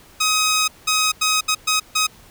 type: tone bursts at uneven times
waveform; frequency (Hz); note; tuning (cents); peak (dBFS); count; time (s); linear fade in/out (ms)
10% pulse; 1262; D#6; +24; -8; 6; 0.2-0.68 / 0.87-1.12 / 1.21-1.41 / 1.48-1.55 / 1.67-1.8 / 1.95-2.07; 10
effects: pink hiss -48 dBFS RMS until 2.3 s